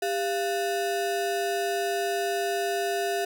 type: ring-modulated tone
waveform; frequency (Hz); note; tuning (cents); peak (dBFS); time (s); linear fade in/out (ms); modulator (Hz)
square; 544; C#5; -33; -23; 0.02-3.25; 5; 146
effects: none